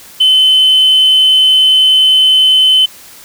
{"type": "tone", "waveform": "sine", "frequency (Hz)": 3050, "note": "G7", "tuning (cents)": -48, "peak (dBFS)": -3, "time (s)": [0.2, 2.86], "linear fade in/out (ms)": 10, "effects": ["tanh soft clip ceiling -2 dBFS", "white hiss -36 dBFS RMS until 3.24 s"]}